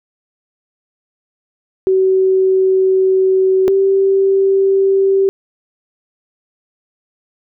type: tone pair in turn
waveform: sine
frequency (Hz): 378.6 / 388.6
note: F#4 / G4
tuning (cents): +40 / -15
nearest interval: unison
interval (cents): 45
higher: second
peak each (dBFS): -9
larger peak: neither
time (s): 1.87-3.68 / 3.68-5.29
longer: first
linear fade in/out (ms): 0
effects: none